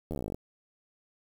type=slowing click train; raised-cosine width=2 ms; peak=-22 dBFS; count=15; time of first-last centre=0.11-0.345 s; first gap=12 ms; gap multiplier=1.05; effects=8-bit